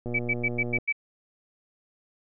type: click train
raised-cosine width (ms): 2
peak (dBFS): -21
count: 88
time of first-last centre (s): 0.06-0.785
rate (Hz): 120
type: tone bursts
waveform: sine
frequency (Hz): 2298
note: D7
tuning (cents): -38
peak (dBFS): -22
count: 6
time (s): 0.14-0.926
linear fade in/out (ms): 10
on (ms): 51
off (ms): 96
effects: none